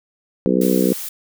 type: harmonic tone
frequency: 63 Hz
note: B1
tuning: 35 cents sharp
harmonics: 3 / 4 / 5 / 6 / 7 / 8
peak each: -19 / -20 / -21 / -22 / -22 / -23 dBFS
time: 0.46-0.93 s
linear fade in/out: 0 ms
type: noise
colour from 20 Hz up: blue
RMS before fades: -29 dBFS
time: 0.61-1.09 s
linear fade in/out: 5 ms
effects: none